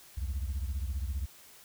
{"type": "beating tone pair", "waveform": "sine", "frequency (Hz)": [64.2, 79.2], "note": ["C2", "D#2"], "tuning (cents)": [-32, 31], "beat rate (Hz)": 15, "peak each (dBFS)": [-31, -34], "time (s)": [0.17, 1.26], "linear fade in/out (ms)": 10, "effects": ["tanh soft clip ceiling -28 dBFS", "white hiss -55 dBFS RMS until 1.64 s"]}